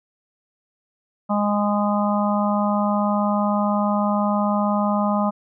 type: harmonic tone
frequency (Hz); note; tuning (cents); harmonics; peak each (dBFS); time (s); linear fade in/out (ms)
206.2; G#3; -12; 1 / 3 / 4 / 5 / 6; -20 / -25 / -26 / -27 / -28; 1.29-5.31; 20
effects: none